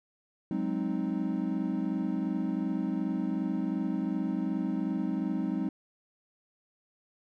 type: chord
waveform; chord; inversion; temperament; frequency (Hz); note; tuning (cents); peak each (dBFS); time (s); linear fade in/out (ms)
triangle; Ab dominant seventh; third; equal; 185 / 207.7 / 261.6 / 311.1; Gb3 / Ab3 / C4 / Eb4; 0 / 0 / 0 / 0; -32; 0.51-5.69; 2
effects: none